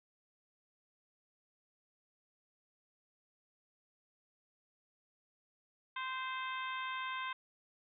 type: harmonic tone with a mistuned harmonic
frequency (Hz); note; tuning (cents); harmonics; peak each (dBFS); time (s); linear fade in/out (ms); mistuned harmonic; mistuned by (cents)
519; C5; -14; 2 / 3 / 4 / 5 / 6 / 7; -40 / -44 / -46 / -48 / -50 / -51; 5.96-7.33; 5; 6; +33
effects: none